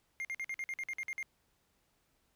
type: tone bursts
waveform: triangle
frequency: 2117 Hz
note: C7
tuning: 20 cents sharp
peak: -34 dBFS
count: 11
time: 0.2-1.228 s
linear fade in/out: 0 ms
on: 48 ms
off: 50 ms
effects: pink hiss -75 dBFS RMS until 2.35 s